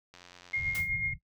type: click train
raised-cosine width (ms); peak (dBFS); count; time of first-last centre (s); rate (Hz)
0.2; -33; 60; 0.14-0.802; 89.1
type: tone with tremolo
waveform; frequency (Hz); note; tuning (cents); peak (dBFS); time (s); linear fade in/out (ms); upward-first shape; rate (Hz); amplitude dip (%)
sine; 2136; C7; +35; -27; 0.53-1.14; 10; sine; 8.1; 45
type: low-pass noise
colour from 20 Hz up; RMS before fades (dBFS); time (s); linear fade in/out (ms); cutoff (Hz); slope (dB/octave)
white; -42; 0.55-1.19; 50; 160; 48
type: noise with exponential decay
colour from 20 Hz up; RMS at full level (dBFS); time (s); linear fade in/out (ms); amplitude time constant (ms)
white; -36; 0.75-0.93; 0; 37
effects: noise-tail reverb RT60 0.1 s tail -20 dB re dry